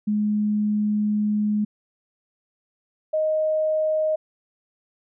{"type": "tone pair in turn", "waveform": "sine", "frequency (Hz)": [210, 623.3], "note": ["G#3", "D#5"], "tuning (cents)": [19, 3], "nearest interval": "octave + perfect fifth", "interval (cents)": 1884, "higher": "second", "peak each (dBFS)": -19, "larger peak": "neither", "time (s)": [[0.07, 1.65], [3.13, 4.16]], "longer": "first", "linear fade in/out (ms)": 10, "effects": []}